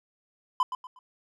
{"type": "tone with echo", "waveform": "triangle", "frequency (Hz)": 1012, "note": "B5", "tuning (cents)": 42, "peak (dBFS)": -18, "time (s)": [0.6, 0.63], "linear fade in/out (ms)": 2, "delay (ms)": 120, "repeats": 3, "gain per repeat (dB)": -10, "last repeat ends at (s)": 0.99, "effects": []}